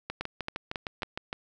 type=two click trains; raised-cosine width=0.3 ms; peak=-17 / -16 dBFS; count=9 / 4; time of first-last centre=0.1-1.329 / 0.21-1.032 s; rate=6.51 / 3.65 Hz; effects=none